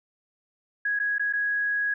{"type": "tone with dropouts", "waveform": "sine", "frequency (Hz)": 1661.2, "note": "G#6", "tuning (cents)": 0, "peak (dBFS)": -23, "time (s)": [0.85, 1.94], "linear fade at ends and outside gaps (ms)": 5, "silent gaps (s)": [[0.991, 0.998], [1.183, 1.195], [1.327, 1.334]], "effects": []}